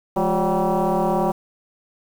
sine tone with frequency modulation, 207.7 Hz, G#3, in tune, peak -16 dBFS, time 0.16-1.32 s, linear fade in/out 10 ms, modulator 189 Hz, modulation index 4.2, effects tanh soft clip ceiling -12 dBFS + 7-bit

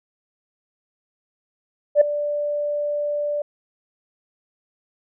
sine tone with ADSR envelope, 587.3 Hz, D5, in tune, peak -6 dBFS, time 1.95-3.42 s, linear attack 61 ms, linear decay 6 ms, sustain -15 dB, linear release 4 ms, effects tanh soft clip ceiling -4 dBFS

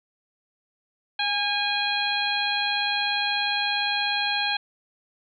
harmonic tone with a mistuned harmonic, 823 Hz, G#5, 16 cents flat, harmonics 1 / 2 / 3 / 4 / 5, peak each -29 / -29 / -29 / -29 / -29 dBFS, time 1.19-4.57 s, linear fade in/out 5 ms, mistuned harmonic 2, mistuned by -24 cents, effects none

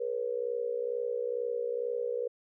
sine tone with amplitude modulation, 480.6 Hz, B4, 47 cents flat, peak -26 dBFS, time 0-2.28 s, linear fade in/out 10 ms, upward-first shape sine, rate 62.2 Hz, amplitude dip 85%, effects none

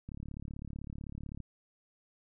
click train, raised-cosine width 5 ms, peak -30 dBFS, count 48, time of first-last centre 0.09-1.403 s, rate 35.8 Hz, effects none

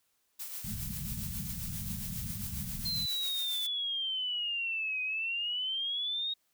blue noise with tremolo, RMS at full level -39 dBFS, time 0.39-3.67 s, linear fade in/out 10 ms, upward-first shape triangle, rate 7.4 Hz, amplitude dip 50%
white low-pass noise, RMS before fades -40 dBFS, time 0.64-3.06 s, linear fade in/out 5 ms, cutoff 220 Hz, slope 96 dB/octave
sine exponential two-way sweep, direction down then up, 4186 to 2500 to 3771 Hz, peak -31 dBFS, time 2.85-6.34 s, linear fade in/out 10 ms, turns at 5.02 s
effects white hiss -75 dBFS RMS until 6.53 s

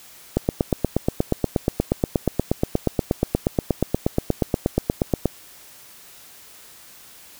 click train, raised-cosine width 2 ms, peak -4 dBFS, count 42, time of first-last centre 0.37-5.257 s, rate 8.39 Hz, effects white hiss -46 dBFS RMS until 7.39 s

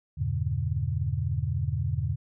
sine chord, E diminished seventh, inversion none, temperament just, 82.41 / 98.89 / 118.67 / 142.4 Hz, E2 / G2 / Bb2 / Db3, 0 / +16 / +31 / +47 cents, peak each -31 dBFS, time 0.17-2.16 s, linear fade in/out 20 ms, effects none

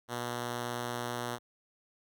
5% pulse tone, 120.6 Hz, B2, 41 cents flat, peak -23 dBFS, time 0.08-1.39 s, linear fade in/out 50 ms, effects none

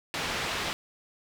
white low-pass noise, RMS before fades -32 dBFS, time 0.14-0.73 s, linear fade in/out 0 ms, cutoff 3300 Hz, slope 12 dB/octave, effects none

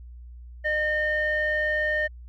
square tone with low-pass filter, 609 Hz, D#5, 37 cents flat, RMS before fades -25 dBFS, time 0.64-2.08 s, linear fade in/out 20 ms, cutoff 2000 Hz, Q 9.1, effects added 60 Hz sine -40 dBFS peak until 2.28 s

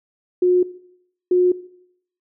sine tone pair in turn, 360.8 / 360.8 Hz, F#4 / F#4, -44 / -44 cents, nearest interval unison, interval 0 cents, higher neither, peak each -12 dBFS, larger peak neither, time 0.42-0.63 / 1.31-1.52 s, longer neither, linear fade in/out 5 ms, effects noise-tail reverb RT60 0.7 s tail -18 dB re dry

